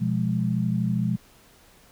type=chord; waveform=sine; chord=F diminished; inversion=second; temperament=equal; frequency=123.47 / 174.61 / 207.7 Hz; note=Cb3 / F3 / Ab3; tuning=0 / 0 / 0 cents; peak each=-26 dBFS; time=0-1.17 s; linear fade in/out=20 ms; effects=pink hiss -55 dBFS RMS until 1.91 s